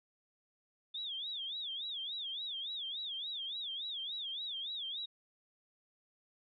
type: tone with vibrato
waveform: sine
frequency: 3500 Hz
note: A7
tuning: 10 cents flat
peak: -38 dBFS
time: 0.94-5.06 s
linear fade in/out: 10 ms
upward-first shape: sine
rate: 3.5 Hz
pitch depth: 190 cents each way
effects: none